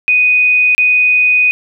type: tone with dropouts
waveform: sine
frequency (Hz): 2489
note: D#7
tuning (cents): 0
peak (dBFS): -7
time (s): 0.08-1.51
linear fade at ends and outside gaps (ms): 0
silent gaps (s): 0.749-0.78
effects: none